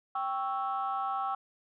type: chord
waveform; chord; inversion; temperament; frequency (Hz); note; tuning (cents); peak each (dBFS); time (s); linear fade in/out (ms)
sine; C# diminished; second; equal; 784 / 1108.7 / 1318.5; G5 / C#6 / E6; 0 / 0 / 0; -32 / -35 / -34; 0.15-1.35; 5
effects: tanh soft clip ceiling -23 dBFS